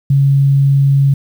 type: tone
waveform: sine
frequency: 138.59 Hz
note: C#3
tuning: in tune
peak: -7 dBFS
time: 0.1-1.14 s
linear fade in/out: 5 ms
effects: 7-bit